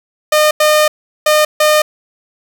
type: tone bursts at uneven times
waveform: sawtooth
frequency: 609 Hz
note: D#5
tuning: 37 cents flat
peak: -4 dBFS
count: 4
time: 0.32-0.51 / 0.6-0.88 / 1.26-1.45 / 1.6-1.82 s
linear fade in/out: 5 ms
effects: none